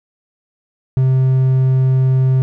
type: tone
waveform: triangle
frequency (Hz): 130.81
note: C3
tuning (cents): 0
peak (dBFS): -8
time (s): 0.97-2.42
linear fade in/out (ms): 0
effects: none